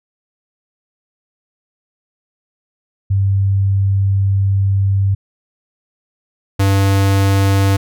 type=tone pair in turn; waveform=sine / square; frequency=98 / 98 Hz; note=G2 / G2; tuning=0 / 0 cents; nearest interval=unison; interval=0 cents; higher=neither; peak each=-11 dBFS; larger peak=neither; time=3.1-5.15 / 6.59-7.77 s; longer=first; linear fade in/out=10 ms; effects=none